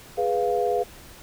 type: chord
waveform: sine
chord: F diminished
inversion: first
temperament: equal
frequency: 415.3 / 493.9 / 698.5 Hz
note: Ab4 / Cb5 / F5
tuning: 0 / 0 / 0 cents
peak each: -25 dBFS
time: 0.17-0.84 s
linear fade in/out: 20 ms
effects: pink hiss -46 dBFS RMS until 1.22 s